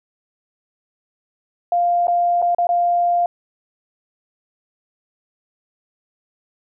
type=tone with dropouts; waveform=sine; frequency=698.5 Hz; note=F5; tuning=in tune; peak=-14 dBFS; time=1.72-3.26 s; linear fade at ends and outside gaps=2 ms; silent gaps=2.071-2.081 / 2.418-2.424 / 2.548-2.584 / 2.67-2.69 s; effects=none